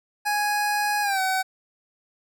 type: tone with pitch glide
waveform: 25% pulse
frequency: 830.6 to 757.3 Hz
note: G#5 to F#5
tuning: 0 to +40 cents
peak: -18 dBFS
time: 0.25-1.43 s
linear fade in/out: 20 ms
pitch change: -160 cents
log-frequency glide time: 1.02-1.2 s
effects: none